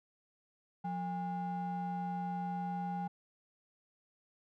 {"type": "ring-modulated tone", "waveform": "triangle", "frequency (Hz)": 315.9, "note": "D#4", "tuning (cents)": 26, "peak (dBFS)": -30, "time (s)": [0.84, 3.08], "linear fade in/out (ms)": 10, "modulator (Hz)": 494, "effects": []}